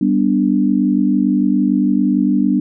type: chord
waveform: sine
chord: G major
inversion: none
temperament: equal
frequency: 196 / 246.9 / 293.7 Hz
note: G3 / B3 / D4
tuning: 0 / 0 / 0 cents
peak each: -16 dBFS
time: 0.01-2.6 s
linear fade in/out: 5 ms
effects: none